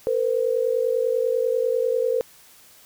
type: tone pair together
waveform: sine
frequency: 458.9 / 509 Hz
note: A#4 / C5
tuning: -27 / -48 cents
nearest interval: major second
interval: 179 cents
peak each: -22 dBFS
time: 0.07-2.21 s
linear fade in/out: 0 ms
effects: white hiss -51 dBFS RMS until 2.85 s